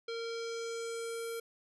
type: tone with low-pass filter sweep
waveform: square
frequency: 460.6 Hz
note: A#4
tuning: 21 cents flat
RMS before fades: -39 dBFS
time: 0.08-1.4 s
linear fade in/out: 5 ms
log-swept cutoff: 4100 to 12000 Hz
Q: 2.4
effects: none